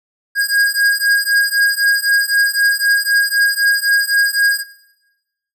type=beating tone pair; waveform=square; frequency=1630 / 1633.9 Hz; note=G#6 / G#6; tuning=-33 / -29 cents; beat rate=3.9 Hz; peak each=-16 / -16 dBFS; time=0.35-4.64 s; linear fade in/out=50 ms; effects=noise-tail reverb RT60 1.0 s tail -18 dB re dry